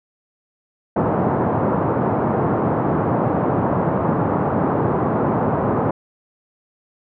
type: band-pass noise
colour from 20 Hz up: pink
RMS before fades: -19 dBFS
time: 0.96-5.91 s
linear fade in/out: 5 ms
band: 110 to 1100 Hz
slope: 24 dB/octave
effects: none